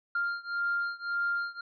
triangle beating tone pair, 1396.9 / 1398.7 Hz, F6 / F6, 0 / +2 cents, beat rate 1.8 Hz, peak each -29 / -30 dBFS, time 0.15-1.61 s, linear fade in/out 5 ms, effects tanh soft clip ceiling -22 dBFS + resampled to 11025 Hz

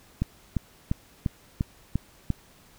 click train, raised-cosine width 5 ms, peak -12 dBFS, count 7, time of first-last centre 0.22-2.303 s, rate 2.88 Hz, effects pink hiss -56 dBFS RMS until 2.78 s

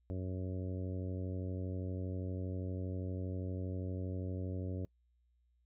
harmonic tone, 92.5 Hz, F#2, in tune, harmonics 1 / 2 / 3 / 4 / 5 / 6 / 7, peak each -38 / -45 / -45 / -49 / -50 / -51 / -58 dBFS, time 0.1-4.85 s, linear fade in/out 0 ms, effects noise-tail reverb RT60 0.1 s tail -25 dB re dry + added 60 Hz sine -70 dBFS peak until 5.65 s

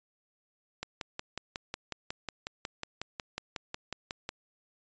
click train, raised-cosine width 0.2 ms, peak -18 dBFS, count 20, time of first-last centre 0.83-4.291 s, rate 5.49 Hz, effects resampled to 16000 Hz

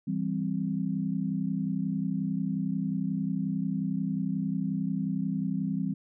sine chord, C major, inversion first, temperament equal, 164.81 / 196 / 261.6 Hz, E3 / G3 / C4, 0 / 0 / 0 cents, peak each -32 / -30 / -33 dBFS, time 0.07-5.94 s, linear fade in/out 10 ms, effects none

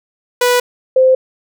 sawtooth / sine tone pair in turn, 491.6 / 519 Hz, B4 / C5, -8 / -14 cents, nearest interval minor second, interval 94 cents, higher second, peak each -6 dBFS, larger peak neither, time 0.41-0.6 / 0.96-1.15 s, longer neither, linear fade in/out 5 ms, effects none

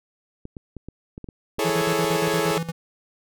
clicks, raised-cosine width 3 ms, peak -23 dBFS, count 8, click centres 0.454 / 0.568 / 0.767 / 0.886 / 1.179 / 1.243 / 1.288 / 1.585 s
sawtooth chord, A major seventh, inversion second, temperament equal, 329.6 / 415.3 / 440 / 554.4 Hz, E4 / G#4 / A4 / C#5, 0 / 0 / 0 / 0 cents, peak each -24 / -22 / -22 / -24 dBFS, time 1.59-2.58 s, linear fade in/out 2 ms
square tone with tremolo, 165.7 Hz, E3, 9 cents sharp, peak -25 dBFS, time 1.64-2.72 s, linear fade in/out 20 ms, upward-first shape square, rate 8.6 Hz, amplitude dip 75%
effects none

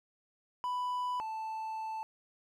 triangle tone pair in turn, 992 / 880.8 Hz, B5 / A5, +7 / +2 cents, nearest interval major second, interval 205 cents, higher first, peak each -30 / -34 dBFS, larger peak first, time 0.64-1.2 / 1.2-2.03 s, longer second, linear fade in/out 0 ms, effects none

